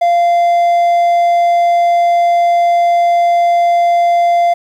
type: tone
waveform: triangle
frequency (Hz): 692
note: F5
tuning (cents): -16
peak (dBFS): -6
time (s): 0.01-4.54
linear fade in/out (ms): 10
effects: 8-bit